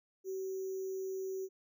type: tone with sample-and-hold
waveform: sine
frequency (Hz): 380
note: F#4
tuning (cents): +46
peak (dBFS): -36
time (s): 0.24-1.49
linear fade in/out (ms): 50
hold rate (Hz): 6300
effects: none